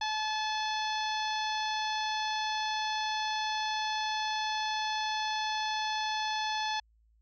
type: harmonic tone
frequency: 863 Hz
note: A5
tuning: 34 cents flat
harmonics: 1 / 2 / 3 / 4 / 5 / 6 / 7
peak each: -32 / -38 / -42 / -38 / -41 / -45 / -48 dBFS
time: 0.01-6.8 s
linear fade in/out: 5 ms
effects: added 55 Hz sine -63 dBFS peak until 7.21 s